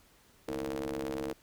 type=ring-modulated tone; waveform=sawtooth; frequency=69 Hz; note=C#2; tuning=7 cents flat; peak=-27 dBFS; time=0.48-1.33 s; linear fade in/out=5 ms; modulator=388 Hz; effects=pink hiss -63 dBFS RMS until 1.42 s